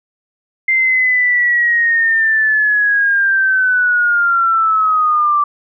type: linear sweep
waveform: sine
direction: down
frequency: 2093 to 1165 Hz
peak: -10 dBFS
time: 0.68-5.44 s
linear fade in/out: 5 ms
effects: none